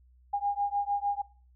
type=beating tone pair; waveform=sine; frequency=808 / 814.6 Hz; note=G#5 / G#5; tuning=-48 / -34 cents; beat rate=6.6 Hz; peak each=-30 dBFS; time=0.33-1.22 s; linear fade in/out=10 ms; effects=noise-tail reverb RT60 0.4 s tail -21 dB re dry + added 62 Hz sine -57 dBFS peak until 1.55 s